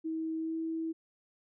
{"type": "tone with pitch glide", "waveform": "sine", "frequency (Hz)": [321.1, 324.6], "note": ["E4", "E4"], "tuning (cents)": [-45, -27], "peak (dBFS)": -32, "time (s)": [0.04, 0.93], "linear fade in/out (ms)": 20, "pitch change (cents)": 18, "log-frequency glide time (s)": [0.39, 0.56], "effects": []}